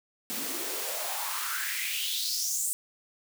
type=noise with high-pass filter sweep; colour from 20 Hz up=white; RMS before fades=-32 dBFS; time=0.3-2.73 s; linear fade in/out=0 ms; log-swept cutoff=210 to 8700 Hz; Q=4.5; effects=none